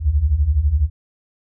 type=beating tone pair; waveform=sine; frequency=65.41 / 77.41 Hz; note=C2 / D#2; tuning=0 / -8 cents; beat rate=12 Hz; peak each=-19 / -15 dBFS; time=0-0.9 s; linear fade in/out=50 ms; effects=none